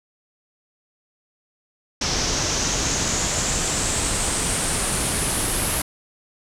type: noise with low-pass filter sweep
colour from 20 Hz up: pink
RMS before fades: -23 dBFS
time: 2.01-5.82 s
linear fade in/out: 5 ms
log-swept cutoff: 5700 to 11000 Hz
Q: 4.4
effects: none